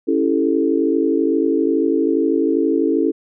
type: chord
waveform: sine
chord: A dominant seventh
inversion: first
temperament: equal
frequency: 277.2 / 329.6 / 392 / 440 Hz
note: C#4 / E4 / G4 / A4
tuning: 0 / 0 / 0 / 0 cents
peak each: -19 / -18 / -24 / -20 dBFS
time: 0.07-3.12 s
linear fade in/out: 20 ms
effects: none